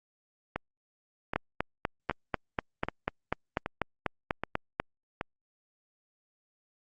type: two click trains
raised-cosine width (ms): 0.5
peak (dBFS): -12 / -16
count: 15 / 7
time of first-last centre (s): 1.36-4.8 / 0.56-5.211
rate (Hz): 4.07 / 1.29
effects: Opus 48 kbps